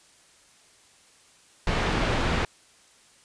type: low-pass noise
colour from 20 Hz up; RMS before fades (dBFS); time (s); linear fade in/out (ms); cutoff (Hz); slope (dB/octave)
pink; -25; 1.67-2.45; 2; 3100; 12
effects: white hiss -57 dBFS RMS until 3.24 s + resampled to 22050 Hz